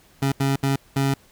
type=tone bursts at uneven times; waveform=25% pulse; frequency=137 Hz; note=C#3; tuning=20 cents flat; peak=-15 dBFS; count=4; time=0.22-0.32 / 0.4-0.56 / 0.63-0.76 / 0.96-1.14 s; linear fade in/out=5 ms; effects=pink hiss -55 dBFS RMS until 1.31 s